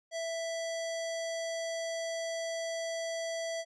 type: tone with low-pass filter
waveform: square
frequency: 660 Hz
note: E5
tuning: 2 cents sharp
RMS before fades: -36 dBFS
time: 0.11-3.65 s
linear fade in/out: 50 ms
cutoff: 6700 Hz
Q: 2.1
effects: none